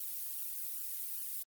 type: noise with flanger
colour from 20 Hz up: violet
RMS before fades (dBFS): -40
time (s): 0-1.43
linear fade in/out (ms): 5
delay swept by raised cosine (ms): 0.67 to 1.97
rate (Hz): 2.5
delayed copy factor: +0.95
effects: Opus 32 kbps